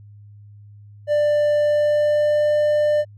triangle tone with pitch glide, 592 to 597.2 Hz, D5 to D5, +14 to +29 cents, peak -13 dBFS, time 1.07-3.05 s, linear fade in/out 50 ms, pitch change +15 cents, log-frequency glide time 1.55-2.52 s, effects added 103 Hz sine -41 dBFS peak until 3.17 s

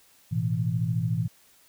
sine chord, A suspended second, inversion none, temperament equal, 110 / 123.47 / 164.81 Hz, A2 / B2 / E3, 0 / 0 / 0 cents, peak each -28 dBFS, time 0.31-1.28 s, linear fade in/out 20 ms, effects white hiss -59 dBFS RMS until 1.68 s

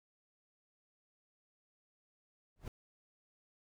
brown noise with exponential growth, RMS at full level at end -38 dBFS, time 2.56-2.68 s, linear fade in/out 1 ms, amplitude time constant 24 ms, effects none

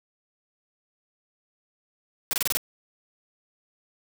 white noise bursts, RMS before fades -25 dBFS, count 6, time 2.31-2.571 s, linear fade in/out 0 ms, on 21 ms, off 27 ms, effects none

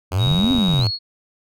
sine exponential two-way sweep, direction up then down, 82.41 to 270 to 96.8 Hz, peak -15 dBFS, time 0.11-0.91 s, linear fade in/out 50 ms, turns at 0.52 s
5% pulse tone with vibrato, 92.3 Hz, F#2, 4 cents flat, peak -16 dBFS, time 0.12-0.87 s, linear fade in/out 0 ms, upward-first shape sine, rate 2.4 Hz, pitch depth 18 cents each way
sine tone with pitch glide, 3792 to 4331 Hz, A#7 to C#8, +29 to -41 cents, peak -22 dBFS, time 0.18-0.99 s, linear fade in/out 50 ms, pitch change +230 cents, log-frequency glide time 0.8-0.85 s
clicks, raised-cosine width 5 ms, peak -14 dBFS, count 11, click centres 0.27 / 0.315 / 0.345 / 0.392 / 0.443 / 0.508 / 0.55 / 0.584 / 0.689 / 0.74 / 0.794 s
effects none

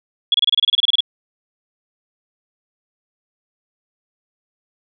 sine tone bursts, 3362 Hz, G#7, 20 cents sharp, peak -11 dBFS, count 14, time 0.32-1.006 s, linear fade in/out 2 ms, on 23 ms, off 28 ms, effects none

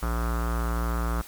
square tone with low-pass filter, 58.4 Hz, A#1, 4 cents sharp, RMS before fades -27 dBFS, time 0.02-1.22 s, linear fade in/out 10 ms, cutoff 1300 Hz, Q 4.5, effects white hiss -46 dBFS RMS until 1.27 s + Opus 48 kbps

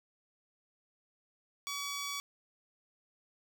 10% pulse tone, 1137 Hz, C#6, 44 cents sharp, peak -28 dBFS, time 1.67-2.2 s, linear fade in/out 0 ms, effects none

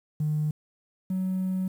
triangle tone pair in turn, 151.9 / 186.77 Hz, D#3 / F#3, -41 / +17 cents, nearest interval major third, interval 358 cents, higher second, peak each -20 / -22 dBFS, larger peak first, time 0.2-0.51 / 1.1-1.68 s, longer second, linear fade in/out 5 ms, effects tanh soft clip ceiling -21 dBFS + 9-bit

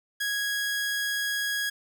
sawtooth tone, 1656 Hz, G#6, 5 cents flat, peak -23 dBFS, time 0.2-1.7 s, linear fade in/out 10 ms, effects none

